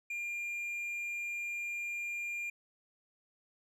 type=tone; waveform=triangle; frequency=2400 Hz; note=D7; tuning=37 cents sharp; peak=-34 dBFS; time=0.1-2.5 s; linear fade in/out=5 ms; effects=none

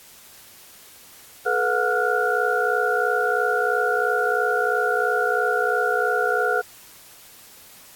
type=tone cluster; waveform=sine; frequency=430.1 / 490 / 723 / 1393 / 1456 Hz; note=A4 / B4 / F#5 / F6 / F#6; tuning=-39 / -14 / -40 / -5 / -28 cents; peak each=-25 dBFS; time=1.45-6.62 s; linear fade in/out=20 ms; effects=white hiss -47 dBFS RMS until 7.95 s + AAC 64 kbps

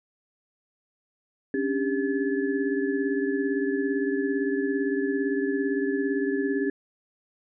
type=tone cluster; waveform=sine; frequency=274.2 / 291.9 / 397.8 / 1718 Hz; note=C#4 / D4 / G4 / A6; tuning=-19 / -10 / +25 / -42 cents; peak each=-27 / -31 / -27 / -35 dBFS; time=1.54-6.7 s; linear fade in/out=2 ms; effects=none

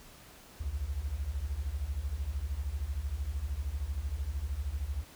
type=beating tone pair; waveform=sine; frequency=61.74 / 74.74 Hz; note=B1 / D2; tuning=0 / +31 cents; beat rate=13 Hz; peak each=-36 / -34 dBFS; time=0.6-5.04 s; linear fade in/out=10 ms; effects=pink hiss -54 dBFS RMS until 5.15 s

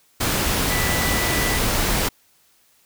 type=tone in noise; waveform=sine; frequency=1975.5 Hz; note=B6; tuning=in tune; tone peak=-26 dBFS; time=0.7-1.58 s; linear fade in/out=10 ms; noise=pink; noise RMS=-21 dBFS; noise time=0.2-2.09 s; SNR=-8 dB; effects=white hiss -59 dBFS RMS until 2.85 s

